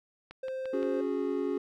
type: click train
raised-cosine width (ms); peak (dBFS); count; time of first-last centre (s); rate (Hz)
0.3; -29; 4; 0.31-0.829; 5.78
type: tone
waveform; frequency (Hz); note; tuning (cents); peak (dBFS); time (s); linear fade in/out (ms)
triangle; 523.3; C5; 0; -31; 0.43-1.01; 5
type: chord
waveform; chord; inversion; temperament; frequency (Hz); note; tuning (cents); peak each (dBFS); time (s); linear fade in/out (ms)
triangle; C# suspended fourth; none; equal with one note detuned; 277.2 / 365.5 / 415.3; C#4 / F#4 / G#4; 0 / -21 / 0; -31; 0.73-1.58; 5
effects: none